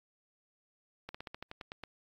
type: slowing click train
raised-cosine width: 0.3 ms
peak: -26 dBFS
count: 10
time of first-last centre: 1.09-1.837 s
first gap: 55 ms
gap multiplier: 1.1
effects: AAC 64 kbps